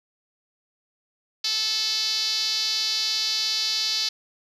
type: tone with band-pass filter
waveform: 5% pulse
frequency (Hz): 437.1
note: A4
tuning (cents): -11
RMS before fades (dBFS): -25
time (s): 1.44-4.09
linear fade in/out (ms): 5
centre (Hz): 4600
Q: 3.9
effects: none